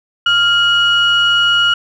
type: tone pair together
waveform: sine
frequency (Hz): 1396.9 / 2906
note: F6 / F#7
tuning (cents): 0 / -32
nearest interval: octave + minor second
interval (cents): 1268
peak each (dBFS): -11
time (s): 0.26-1.74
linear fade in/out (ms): 5
effects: tanh soft clip ceiling -4 dBFS